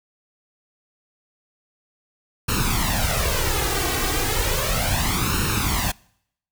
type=noise with flanger; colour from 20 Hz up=pink; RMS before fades=-22 dBFS; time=2.48-5.92 s; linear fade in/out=10 ms; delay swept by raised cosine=0.73 to 2.63 ms; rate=0.34 Hz; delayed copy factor=+0.75; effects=noise-tail reverb RT60 0.7 s tail -25 dB re dry